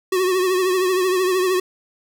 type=tone with vibrato; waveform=square; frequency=370 Hz; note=F#4; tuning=in tune; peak=-17 dBFS; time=0.12-1.6 s; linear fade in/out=5 ms; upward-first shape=triangle; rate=13 Hz; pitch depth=65 cents each way; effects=none